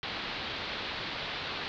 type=low-pass noise; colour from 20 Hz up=white; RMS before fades=-37 dBFS; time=0.03-1.68 s; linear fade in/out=0 ms; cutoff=4300 Hz; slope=48 dB/octave; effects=none